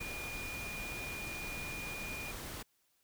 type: tone in noise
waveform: sine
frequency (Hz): 2430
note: D#7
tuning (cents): -42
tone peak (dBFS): -42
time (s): 0-2.32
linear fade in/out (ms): 10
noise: pink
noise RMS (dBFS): -44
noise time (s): 0-2.63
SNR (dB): -1
effects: white hiss -75 dBFS RMS until 3.03 s